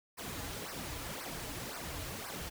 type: noise with flanger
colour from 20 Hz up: pink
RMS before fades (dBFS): -42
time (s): 0.17-2.5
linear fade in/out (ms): 20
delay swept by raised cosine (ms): 0.28 to 5.58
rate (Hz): 1.9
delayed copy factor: -0.85
effects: none